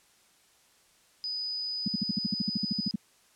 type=tone; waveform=sine; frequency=4978 Hz; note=D#8; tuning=in tune; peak=-31 dBFS; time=1.24-2.91 s; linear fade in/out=0 ms
type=tone bursts; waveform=sine; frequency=206.9 Hz; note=G#3; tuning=6 cents flat; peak=-24 dBFS; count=15; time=1.86-2.958 s; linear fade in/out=5 ms; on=20 ms; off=57 ms
effects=white hiss -63 dBFS RMS until 3.35 s + low-pass 10000 Hz 12 dB/octave